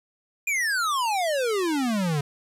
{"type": "exponential sweep", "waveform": "square", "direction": "down", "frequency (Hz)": [2455, 138.59], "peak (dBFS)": -23, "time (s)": [0.47, 2.21], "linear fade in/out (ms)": 5, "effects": ["low-pass 12000 Hz 12 dB/octave", "9-bit"]}